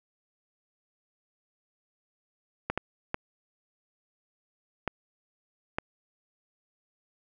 clicks, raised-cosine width 0.5 ms, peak -13 dBFS, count 5, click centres 2.7 / 2.776 / 3.144 / 4.877 / 5.785 s, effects none

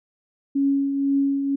sine tone with tremolo, 277.2 Hz, C#4, in tune, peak -16 dBFS, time 0.55-1.56 s, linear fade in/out 10 ms, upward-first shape triangle, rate 2 Hz, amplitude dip 50%, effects none

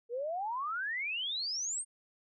sine exponential sweep, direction up, 455.3 to 8870 Hz, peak -33 dBFS, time 0.09-1.85 s, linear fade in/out 50 ms, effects none

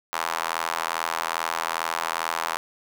square tone with high-pass filter, 41.2 Hz, E1, in tune, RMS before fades -28 dBFS, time 0.13-2.57 s, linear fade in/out 0 ms, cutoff 1000 Hz, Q 2.1, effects none

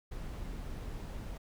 brown noise, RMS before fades -41 dBFS, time 0.11-1.38 s, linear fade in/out 10 ms, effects none

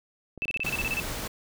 clicks, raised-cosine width 2 ms, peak -28 dBFS, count 9, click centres 0.377 / 0.423 / 0.456 / 0.506 / 0.564 / 0.596 / 0.648 / 0.776 / 0.838 s
sine tone bursts, 2637 Hz, E7, in tune, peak -26 dBFS, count 10, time 0.42-1 s, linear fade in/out 0 ms, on 31 ms, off 30 ms
pink noise, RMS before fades -34 dBFS, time 0.64-1.28 s, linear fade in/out 10 ms
effects none

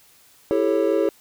triangle chord, A dominant seventh, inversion second, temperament just, 330 / 396 / 440 / 550 Hz, E4 / G4 / A4 / C#5, +2 / +18 / 0 / -14 cents, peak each -21 dBFS, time 0.51-1.09 s, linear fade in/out 0 ms, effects white hiss -54 dBFS RMS until 1.2 s

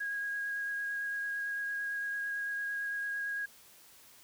sine tone with vibrato, 1642 Hz, G#6, 20 cents flat, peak -33 dBFS, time 0-3.46 s, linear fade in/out 10 ms, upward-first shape sine, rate 8.9 Hz, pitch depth 13 cents each way, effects white hiss -58 dBFS RMS until 4.23 s

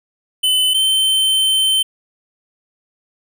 square tone pair in turn, 3027 / 3092 Hz, F#7 / G7, +39 / -24 cents, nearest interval unison, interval 37 cents, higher second, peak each -13 dBFS, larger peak neither, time 0.43-0.74 / 0.74-1.83 s, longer second, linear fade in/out 10 ms, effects none

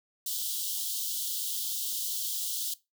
white high-pass noise, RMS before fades -33 dBFS, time 0.26-2.74 s, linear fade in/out 5 ms, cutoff 3000 Hz, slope 96 dB/octave, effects noise-tail reverb RT60 0.2 s tail -18 dB re dry

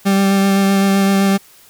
40% pulse tone with vibrato, 196 Hz, G3, in tune, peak -10 dBFS, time 0.05-1.38 s, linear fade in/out 20 ms, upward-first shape sine, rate 7.8 Hz, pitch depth 13 cents each way, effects white hiss -46 dBFS RMS until 1.69 s

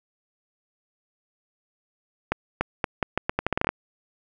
accelerating click train, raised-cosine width 0.5 ms, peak -7 dBFS, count 14, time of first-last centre 2.32-3.69 s, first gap 290 ms, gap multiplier 0.8, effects none

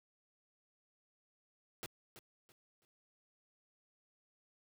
pink noise with echo, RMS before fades -44 dBFS, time 1.83-1.86 s, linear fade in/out 0 ms, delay 330 ms, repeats 3, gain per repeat -11 dB, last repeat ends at 2.85 s, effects high-pass 80 Hz 12 dB/octave

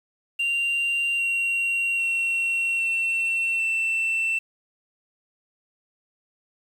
sine tone with pitch steps, 2774 / 2750 / 2726 / 2703 / 2680 Hz, F7 / F7 / F7 / E7 / E7, -12 / -27 / -43 / +43 / +28 cents, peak -19 dBFS, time 0.39-4.39 s, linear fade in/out 10 ms, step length 800 ms, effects tanh soft clip ceiling -20 dBFS + 8-bit

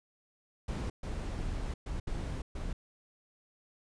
brown noise bursts at uneven times, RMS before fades -36 dBFS, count 5, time 0.68-0.9 / 1.03-1.74 / 1.86-2 / 2.07-2.42 / 2.55-2.73 s, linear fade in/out 5 ms, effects resampled to 22050 Hz

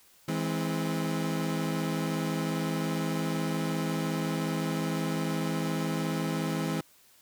30% pulse chord, E augmented, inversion none, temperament equal with one note detuned, 162.08 / 207.7 / 261.6 Hz, E3 / G#3 / B#3, -29 / 0 / 0 cents, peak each -28 / -32 / -32 dBFS, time 0.28-6.81 s, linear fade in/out 5 ms, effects white hiss -60 dBFS RMS until 7.21 s

